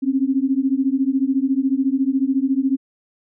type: beating tone pair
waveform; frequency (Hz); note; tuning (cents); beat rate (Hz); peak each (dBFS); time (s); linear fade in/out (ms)
sine; 261.6 / 275.6; C4 / C#4; 0 / -10; 14; -19; 0.02-2.77; 20
effects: none